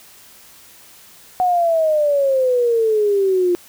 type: exponential sweep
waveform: sine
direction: down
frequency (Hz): 740 to 349.2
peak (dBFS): -13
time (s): 1.4-3.55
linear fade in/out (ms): 0
effects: white hiss -45 dBFS RMS until 3.68 s

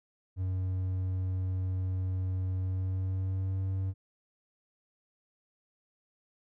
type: tone with pitch glide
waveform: triangle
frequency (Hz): 93 to 95.28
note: F#2 to G2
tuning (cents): +9 to -49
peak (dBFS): -27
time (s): 0.36-3.94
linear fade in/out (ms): 50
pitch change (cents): +42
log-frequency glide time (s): 2.56-3.61
effects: none

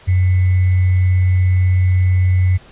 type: tone with sample-and-hold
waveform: sine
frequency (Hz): 91.8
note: F#2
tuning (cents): -13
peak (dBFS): -10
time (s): 0.07-2.58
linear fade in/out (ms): 20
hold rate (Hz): 2100
effects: pink hiss -44 dBFS RMS until 2.71 s + resampled to 8000 Hz

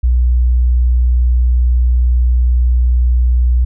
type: tone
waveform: sine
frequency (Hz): 61.1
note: B1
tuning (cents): -18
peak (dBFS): -8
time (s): 0.03-3.65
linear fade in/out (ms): 10
effects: none

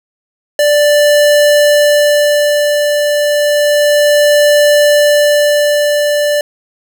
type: tone with tremolo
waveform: square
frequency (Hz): 588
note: D5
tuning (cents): +2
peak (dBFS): -6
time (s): 0.59-6.41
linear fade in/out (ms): 2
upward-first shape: sine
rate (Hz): 0.31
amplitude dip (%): 40
effects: none

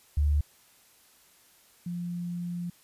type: tone pair in turn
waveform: sine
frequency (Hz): 73.42 / 174.52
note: D2 / F3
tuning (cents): 0 / -1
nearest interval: octave + minor third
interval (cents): 1499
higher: second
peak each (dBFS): -21 / -31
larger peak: first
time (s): 0.17-0.41 / 1.86-2.7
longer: second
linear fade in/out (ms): 5
effects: white hiss -60 dBFS RMS until 2.83 s + resampled to 32000 Hz

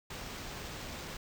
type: noise with sample-and-hold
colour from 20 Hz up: pink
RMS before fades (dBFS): -43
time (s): 0.1-1.17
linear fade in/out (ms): 5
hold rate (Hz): 11025
effects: none

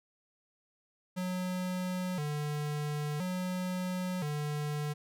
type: tone with vibrato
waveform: square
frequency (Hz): 164.81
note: E3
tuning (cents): 0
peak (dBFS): -33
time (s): 1.16-4.94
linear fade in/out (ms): 20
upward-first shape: square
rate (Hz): 0.49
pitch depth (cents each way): 180
effects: none

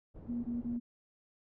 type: low-pass noise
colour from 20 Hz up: pink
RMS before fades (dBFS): -49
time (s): 0.14-0.78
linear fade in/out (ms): 20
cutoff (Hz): 410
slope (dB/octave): 12
type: tone bursts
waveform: sine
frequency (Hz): 238.5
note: A#3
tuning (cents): +40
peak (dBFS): -33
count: 3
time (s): 0.28-0.8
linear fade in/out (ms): 20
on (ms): 160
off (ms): 20
effects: none

